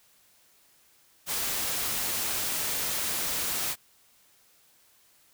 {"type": "noise", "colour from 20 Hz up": "white", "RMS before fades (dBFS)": -30, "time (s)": [1.26, 3.76], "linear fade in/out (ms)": 50, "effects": ["white hiss -62 dBFS RMS until 5.33 s"]}